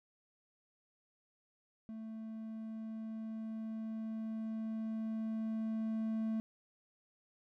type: tone with level ramp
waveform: triangle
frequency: 221.3 Hz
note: A3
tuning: 10 cents sharp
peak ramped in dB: -41 to -31 dBFS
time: 1.89-6.4 s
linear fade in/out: 0 ms
effects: none